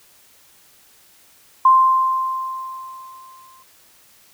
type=tone with exponential decay; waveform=sine; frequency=1046.5 Hz; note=C6; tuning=in tune; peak=-7 dBFS; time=1.65-3.63 s; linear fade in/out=5 ms; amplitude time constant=430 ms; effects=white hiss -52 dBFS RMS until 4.33 s